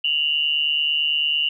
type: tone pair together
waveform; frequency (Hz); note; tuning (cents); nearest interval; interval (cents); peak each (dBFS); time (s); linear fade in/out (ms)
sine; 2794 / 2943; F7 / F#7; 0 / -10; minor second; 90; -21; 0.04-1.49; 5
effects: none